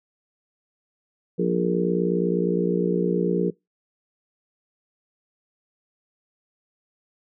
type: harmonic tone with a mistuned harmonic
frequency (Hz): 59.5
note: A#1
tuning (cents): +36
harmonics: 3 / 4 / 5 / 6 / 7 / 8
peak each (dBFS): -23 / -33 / -30 / -27 / -26 / -27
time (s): 1.38-3.51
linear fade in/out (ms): 20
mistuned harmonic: 8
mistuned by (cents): -40
effects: noise-tail reverb RT60 0.2 s tail -24 dB re dry